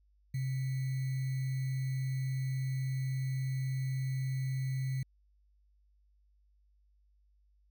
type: tone with sample-and-hold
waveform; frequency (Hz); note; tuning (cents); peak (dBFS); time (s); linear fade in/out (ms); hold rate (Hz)
sine; 131.8; C3; +13; -31; 0.34-5.03; 5; 2100
effects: added 50 Hz sine -65 dBFS peak until 7.7 s